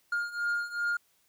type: beating tone pair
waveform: triangle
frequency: 1413 / 1415.6 Hz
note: F6 / F6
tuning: +20 / +23 cents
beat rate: 2.6 Hz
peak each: -32 / -29 dBFS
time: 0.12-0.97 s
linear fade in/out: 5 ms
effects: white hiss -69 dBFS RMS until 1.28 s